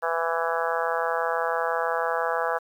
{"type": "harmonic tone", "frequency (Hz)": 166, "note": "E3", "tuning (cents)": 12, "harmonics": [3, 4, 5, 6, 7, 8, 9, 10], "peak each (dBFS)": [-29, -30, -31, -32, -32, -33, -34, -34], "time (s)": [0.02, 2.59], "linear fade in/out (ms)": 20, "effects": ["9-bit"]}